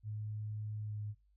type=tone with pitch glide; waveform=sine; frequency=106.6 to 105.07 Hz; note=G#2 to G#2; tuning=+46 to +21 cents; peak=-38 dBFS; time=0.03-1.15 s; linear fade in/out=50 ms; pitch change=-25 cents; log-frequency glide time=0.79-0.95 s; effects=noise-tail reverb RT60 0.2 s tail -25 dB re dry + added 50 Hz sine -67 dBFS peak until 1.36 s